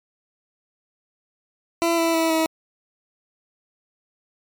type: tone with pitch steps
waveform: 20% pulse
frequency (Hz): 336.2 / 331.2 / 326.3 / 321.4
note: E4 / E4 / E4 / E4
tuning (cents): +34 / +8 / -18 / -44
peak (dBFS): -13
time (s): 1.82-2.46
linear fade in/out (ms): 0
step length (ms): 160
effects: MP3 96 kbps